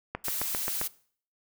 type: click train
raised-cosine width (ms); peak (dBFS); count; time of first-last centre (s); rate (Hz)
0.5; -16; 6; 0.15-0.814; 7.53
type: noise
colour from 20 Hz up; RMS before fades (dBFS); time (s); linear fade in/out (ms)
blue; -32; 0.24-0.88; 10
effects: noise-tail reverb RT60 0.5 s tail -20 dB re dry